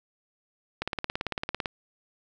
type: click train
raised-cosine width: 0.3 ms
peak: -13 dBFS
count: 16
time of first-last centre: 0.82-1.658 s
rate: 17.9 Hz
effects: none